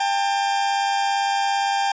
40% pulse tone pair together, 797 / 894.6 Hz, G5 / A5, +28 / +28 cents, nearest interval major second, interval 200 cents, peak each -19 / -26 dBFS, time 0-1.92 s, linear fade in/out 5 ms, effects resampled to 16000 Hz

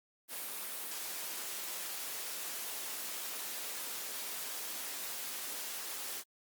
white high-pass noise, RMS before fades -41 dBFS, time 0.28-6.24 s, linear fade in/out 50 ms, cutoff 280 Hz, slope 12 dB/octave, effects Opus 32 kbps

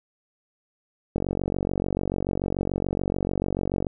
click train, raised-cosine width 2 ms, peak -12 dBFS, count 128, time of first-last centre 1.16-3.868 s, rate 46.9 Hz, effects none

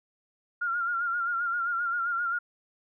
sine tone with vibrato, 1396.9 Hz, F6, in tune, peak -26 dBFS, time 0.61-2.39 s, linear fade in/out 10 ms, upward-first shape sine, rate 7.6 Hz, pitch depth 54 cents each way, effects none

